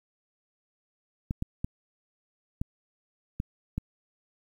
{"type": "clicks", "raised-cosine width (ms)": 5, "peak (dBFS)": -17, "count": 6, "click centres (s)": [1.309, 1.424, 1.645, 2.615, 3.401, 3.78], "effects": ["9-bit"]}